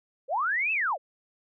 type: linear two-way sweep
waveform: sine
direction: up then down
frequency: 473.4 to 2682 to 473.4 Hz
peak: -24 dBFS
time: 0.28-0.98 s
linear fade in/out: 50 ms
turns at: 0.72 s
effects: none